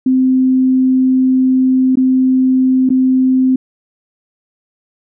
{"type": "tone with dropouts", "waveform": "sine", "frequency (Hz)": 259.1, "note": "C4", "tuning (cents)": -17, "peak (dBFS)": -8, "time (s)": [0.06, 3.56], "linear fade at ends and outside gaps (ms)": 5, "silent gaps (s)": [[1.956, 1.971], [2.892, 2.902]], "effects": []}